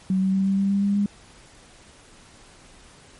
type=tone with pitch steps; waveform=sine; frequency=188.7 / 190.67 / 192.66 / 194.68 / 196.71 / 198.77 / 200.8 / 202.9 Hz; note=F#3 / G3 / G3 / G3 / G3 / G3 / G3 / G#3; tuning=+34 / -48 / -30 / -12 / +6 / +24 / +42 / -40 cents; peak=-18 dBFS; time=0.1-1.06 s; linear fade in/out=2 ms; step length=120 ms; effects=pink hiss -50 dBFS RMS until 3.19 s + MP3 48 kbps